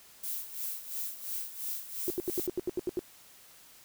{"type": "noise with tremolo", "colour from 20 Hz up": "violet", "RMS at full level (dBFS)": -35, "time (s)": [0.23, 2.47], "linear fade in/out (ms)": 5, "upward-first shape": "sine", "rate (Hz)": 2.9, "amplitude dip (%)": 75}
{"type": "tone bursts", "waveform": "sine", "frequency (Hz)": 359.9, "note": "F#4", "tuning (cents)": -48, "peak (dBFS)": -27, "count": 10, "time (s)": [2.08, 2.992], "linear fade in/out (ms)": 0, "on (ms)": 21, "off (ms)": 78}
{"effects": ["white hiss -56 dBFS RMS until 3.84 s"]}